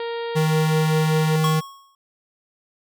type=harmonic tone; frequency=466.2 Hz; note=A#4; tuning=in tune; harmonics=1 / 2 / 3 / 4 / 5 / 6 / 7 / 8 / 9 / 10; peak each=-26 / -33 / -41 / -39 / -45 / -44 / -42 / -44 / -49 / -51 dBFS; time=0-1.36 s; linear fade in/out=2 ms
type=tone; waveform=square; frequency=157.1 Hz; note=D#3; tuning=17 cents sharp; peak=-18 dBFS; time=0.35-1.61 s; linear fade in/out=20 ms
type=tone with exponential decay; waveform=square; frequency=1099 Hz; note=C#6; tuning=15 cents flat; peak=-20 dBFS; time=1.44-1.95 s; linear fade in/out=2 ms; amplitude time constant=110 ms
effects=none